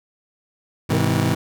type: chord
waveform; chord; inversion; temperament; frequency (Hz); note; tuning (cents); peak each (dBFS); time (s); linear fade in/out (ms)
25% pulse; Ab augmented; none; just; 103.83 / 129.78 / 162.23; Ab2 / C3 / E3; 0 / -14 / -27; -18; 0.89-1.35; 10
type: tone with exponential decay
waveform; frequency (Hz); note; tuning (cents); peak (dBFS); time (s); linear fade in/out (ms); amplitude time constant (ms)
sine; 466.3; A#4; +1; -19; 0.93-1.1; 1; 36
effects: none